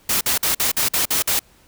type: noise bursts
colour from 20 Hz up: white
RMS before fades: -19 dBFS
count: 8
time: 0.09-1.393 s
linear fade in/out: 5 ms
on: 120 ms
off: 49 ms
effects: pink hiss -54 dBFS RMS until 1.67 s